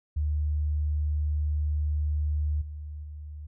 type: tone with level steps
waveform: sine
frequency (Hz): 75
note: D2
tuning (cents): +37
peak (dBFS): -24 / -35 / -37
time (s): 0.16-3.47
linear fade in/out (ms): 10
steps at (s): 2.61 / 3.03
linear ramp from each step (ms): 10
effects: none